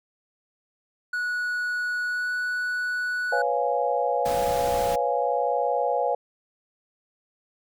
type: tone with pitch glide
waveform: triangle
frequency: 1466 to 1477 Hz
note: F#6 to F#6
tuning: -16 to -3 cents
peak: -23 dBFS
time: 1.13-3.42 s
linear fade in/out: 5 ms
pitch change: +13 cents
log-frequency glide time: 2.06-2.31 s
type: chord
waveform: sine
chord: C# dominant seventh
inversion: third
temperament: equal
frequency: 493.9 / 554.4 / 698.5 / 830.6 Hz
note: B4 / C#5 / E#5 / G#5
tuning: 0 / 0 / 0 / 0 cents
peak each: -27 dBFS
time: 3.32-6.15 s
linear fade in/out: 5 ms
type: noise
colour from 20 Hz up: pink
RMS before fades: -34 dBFS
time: 4.25-4.96 s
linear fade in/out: 10 ms
effects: none